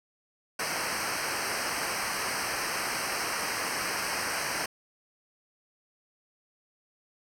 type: noise with comb filter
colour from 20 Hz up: pink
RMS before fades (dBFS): -31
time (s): 0.59-4.66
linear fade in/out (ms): 5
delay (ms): 0.28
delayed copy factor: -1
effects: low-pass 11000 Hz 12 dB/octave